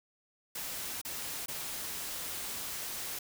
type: noise with dropouts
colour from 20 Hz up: white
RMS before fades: -39 dBFS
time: 0.55-3.19 s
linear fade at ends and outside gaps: 5 ms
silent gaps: 1.015-1.049 / 1.46-1.482 s
effects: none